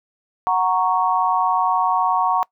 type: chord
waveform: sine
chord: F# major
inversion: none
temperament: equal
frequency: 740 / 932.3 / 1108.7 Hz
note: F#5 / A#5 / C#6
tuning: 0 / 0 / 0 cents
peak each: -20 dBFS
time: 0.47-2.43 s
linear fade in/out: 0 ms
effects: noise-tail reverb RT60 0.1 s tail -23 dB re dry